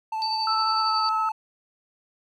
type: tone with vibrato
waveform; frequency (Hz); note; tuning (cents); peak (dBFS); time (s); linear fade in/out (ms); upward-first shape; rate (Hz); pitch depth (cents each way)
triangle; 880; A5; 0; -24; 0.12-1.32; 5; sine; 15; 18
type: tone with tremolo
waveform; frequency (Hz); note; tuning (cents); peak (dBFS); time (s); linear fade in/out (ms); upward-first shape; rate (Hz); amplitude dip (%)
sine; 4561; C#8; +49; -25; 0.22-1.09; 0; sine; 11; 45
type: tone with pitch glide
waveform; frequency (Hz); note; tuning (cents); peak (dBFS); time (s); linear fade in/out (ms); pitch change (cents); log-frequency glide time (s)
sine; 1318.5 to 1295.8; E6 to E6; 0 to -30; -23; 0.47-1.29; 2; -30; 0.8-0.96
effects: none